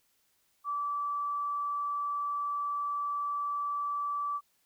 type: tone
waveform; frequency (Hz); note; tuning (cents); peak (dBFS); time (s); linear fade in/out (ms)
sine; 1158; D6; -25; -30; 0.64-4.41; 50
effects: white hiss -72 dBFS RMS until 4.65 s